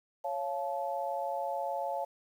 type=chord; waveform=sine; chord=Db augmented; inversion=none; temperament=just; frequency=554.4 / 693 / 866.2 Hz; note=Db5 / F5 / A5; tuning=0 / -14 / -27 cents; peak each=-36 / -36 / -36 dBFS; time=0.24-2.05 s; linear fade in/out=10 ms; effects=10-bit